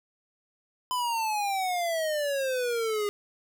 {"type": "exponential sweep", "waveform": "square", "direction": "down", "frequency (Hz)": [1016, 406.8], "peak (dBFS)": -27, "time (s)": [0.91, 3.09], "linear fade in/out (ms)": 0, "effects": []}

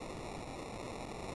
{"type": "noise with sample-and-hold", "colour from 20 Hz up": "violet", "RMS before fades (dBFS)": -44, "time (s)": [0, 1.34], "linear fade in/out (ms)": 5, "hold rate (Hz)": 1575, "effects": ["resampled to 24000 Hz"]}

